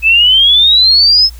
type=exponential sweep; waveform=sine; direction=up; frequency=2575 to 5274 Hz; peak=-4 dBFS; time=0.02-1.3 s; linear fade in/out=50 ms; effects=added 58 Hz sine -28 dBFS peak until 1.39 s + white hiss -42 dBFS RMS until 1.39 s